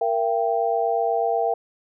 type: chord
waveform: sine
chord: E diminished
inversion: second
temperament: equal with one note detuned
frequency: 466.2 / 675.8 / 784 Hz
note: Bb4 / E5 / G5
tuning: 0 / +43 / 0 cents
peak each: -24 / -23 / -24 dBFS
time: 0.01-1.54 s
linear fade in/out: 5 ms
effects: none